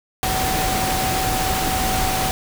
sine tone in noise, 755 Hz, F#5, 35 cents sharp, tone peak -23 dBFS, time 0.23-2.31 s, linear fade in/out 0 ms, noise pink, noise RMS -22 dBFS, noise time 0.23-2.31 s, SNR -4 dB, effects none

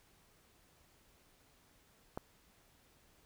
click, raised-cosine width 1 ms, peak -25 dBFS, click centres 2.175 s, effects pink hiss -68 dBFS RMS until 3.25 s

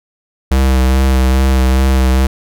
square tone with vibrato, 65.41 Hz, C2, in tune, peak -9 dBFS, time 0.51-2.27 s, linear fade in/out 5 ms, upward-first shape sine, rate 2.4 Hz, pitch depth 24 cents each way, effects none

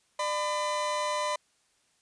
40% pulse tone pair together, 598.4 / 1007 Hz, D5 / B5, +32 / +33 cents, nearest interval major sixth, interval 901 cents, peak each -31 / -29 dBFS, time 0.19-1.36 s, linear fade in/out 5 ms, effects white hiss -69 dBFS RMS until 2.01 s + resampled to 22050 Hz

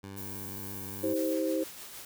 15% pulse tone, 98 Hz, G2, in tune, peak -35 dBFS, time 0.03-1.14 s, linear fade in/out 10 ms
violet noise, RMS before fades -42 dBFS, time 0.16-1.35 s, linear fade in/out 20 ms
sine chord, C minor, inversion first, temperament equal with one note detuned, 319.3 / 392 / 523.3 Hz, Eb4 / G4 / C5, +45 / 0 / 0 cents, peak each -30 / -35 / -31 dBFS, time 1.03-1.64 s, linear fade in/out 10 ms
white noise with tremolo, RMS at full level -44 dBFS, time 1.16-2.05 s, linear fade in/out 2 ms, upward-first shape sine, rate 6.4 Hz, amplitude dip 35%
effects none

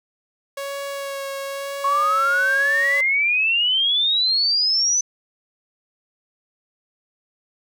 sawtooth tone with vibrato, 554.4 Hz, C#5, in tune, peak -23 dBFS, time 0.57-3.01 s, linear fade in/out 5 ms, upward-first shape sine, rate 0.98 Hz, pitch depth 16 cents each way
sine exponential sweep, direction up, 1096 to 6100 Hz, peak -16 dBFS, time 1.84-5.01 s, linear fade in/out 5 ms
effects none

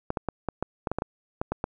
clicks, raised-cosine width 1 ms, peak -13 dBFS, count 12, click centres 0.104 / 0.172 / 0.287 / 0.487 / 0.626 / 0.872 / 0.916 / 0.986 / 1.021 / 1.415 / 1.52 / 1.641 s, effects none

